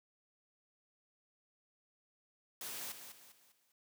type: noise with echo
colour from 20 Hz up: white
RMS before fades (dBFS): -44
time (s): 2.61-2.92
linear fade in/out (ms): 2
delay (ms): 200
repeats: 4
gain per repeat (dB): -8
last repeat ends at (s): 3.72
effects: high-pass 150 Hz 12 dB/octave